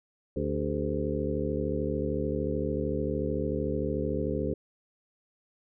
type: harmonic tone with a mistuned harmonic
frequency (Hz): 73.42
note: D2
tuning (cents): 0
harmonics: 1 / 2 / 3 / 4 / 5 / 6 / 7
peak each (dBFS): -35 / -35 / -35 / -35 / -35 / -35 / -35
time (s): 0.36-4.54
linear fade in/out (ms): 5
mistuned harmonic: 5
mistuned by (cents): +110
effects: none